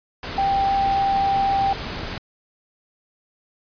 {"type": "tone in noise", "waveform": "sine", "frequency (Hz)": 787, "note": "G5", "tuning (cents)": 7, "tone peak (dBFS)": -17, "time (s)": [0.38, 1.73], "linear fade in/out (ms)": 2, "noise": "pink", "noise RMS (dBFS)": -30, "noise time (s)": [0.23, 2.18], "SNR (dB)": 10, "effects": ["resampled to 11025 Hz"]}